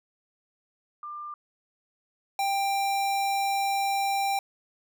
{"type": "tone pair in turn", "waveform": ["sine", "square"], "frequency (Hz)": [1194, 790], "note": ["D6", "G5"], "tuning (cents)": [28, 13], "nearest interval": "perfect fifth", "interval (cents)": 715, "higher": "first", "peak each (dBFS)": [-35, -25], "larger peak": "second", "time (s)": [[1.03, 1.34], [2.39, 4.39]], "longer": "second", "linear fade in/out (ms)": 2, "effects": []}